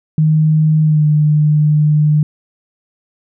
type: tone with pitch glide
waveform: sine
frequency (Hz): 155.56 to 150.96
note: D#3 to D3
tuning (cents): 0 to +48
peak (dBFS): -8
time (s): 0.18-2.23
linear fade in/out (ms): 2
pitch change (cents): -52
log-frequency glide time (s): 0.83-1.04
effects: none